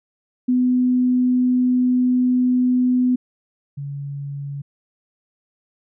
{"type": "tone pair in turn", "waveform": "sine", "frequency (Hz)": [250.7, 141.27], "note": ["B3", "C#3"], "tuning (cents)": [26, 33], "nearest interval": "minor seventh", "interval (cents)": 993, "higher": "first", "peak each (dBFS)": [-14, -26], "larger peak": "first", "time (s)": [[0.48, 3.16], [3.77, 4.62]], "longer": "first", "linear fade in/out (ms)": 10, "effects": []}